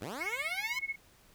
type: linear sweep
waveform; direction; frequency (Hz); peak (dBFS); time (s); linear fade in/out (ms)
10% pulse; up; 77.78 to 1046.5; -30; 0.01-0.79; 5
type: tone with tremolo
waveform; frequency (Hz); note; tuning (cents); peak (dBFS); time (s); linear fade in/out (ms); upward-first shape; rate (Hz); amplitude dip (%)
sine; 2187; C#7; -24; -30; 0.2-0.96; 20; sine; 16; 95
effects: pink hiss -62 dBFS RMS until 1.34 s